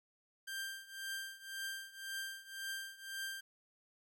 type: tone with tremolo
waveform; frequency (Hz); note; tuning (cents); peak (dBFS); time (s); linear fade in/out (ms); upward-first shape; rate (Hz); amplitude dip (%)
sawtooth; 1581; G6; +14; -35; 0.47-3.41; 10; triangle; 1.9; 90
effects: 12-bit